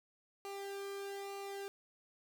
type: tone with flanger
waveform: sawtooth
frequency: 396.8 Hz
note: G4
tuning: 21 cents sharp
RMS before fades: -44 dBFS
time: 0.45-1.68 s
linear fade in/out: 0 ms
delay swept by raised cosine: 0.58 to 1.11 ms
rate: 1.1 Hz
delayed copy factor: -0.75
effects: none